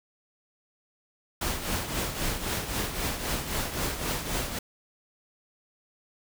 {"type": "noise with tremolo", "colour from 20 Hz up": "pink", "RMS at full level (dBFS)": -28, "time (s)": [1.41, 4.59], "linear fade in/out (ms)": 5, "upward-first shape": "triangle", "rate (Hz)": 3.8, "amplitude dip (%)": 65, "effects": []}